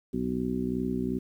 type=harmonic tone with a mistuned harmonic; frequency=62.6 Hz; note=B1; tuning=24 cents sharp; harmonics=1 / 2 / 3 / 4 / 5 / 6; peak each=-41 / -40 / -33 / -30 / -39 / -34 dBFS; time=0.13-1.19 s; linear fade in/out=10 ms; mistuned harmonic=1; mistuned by=+89 cents; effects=10-bit